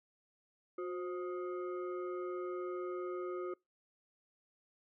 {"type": "tone with frequency modulation", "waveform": "sine", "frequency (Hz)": 361.3, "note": "F#4", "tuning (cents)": -41, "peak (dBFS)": -37, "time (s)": [0.78, 3.54], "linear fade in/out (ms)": 5, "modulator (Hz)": 887, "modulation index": 0.71, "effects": ["noise-tail reverb RT60 0.2 s tail -25 dB re dry"]}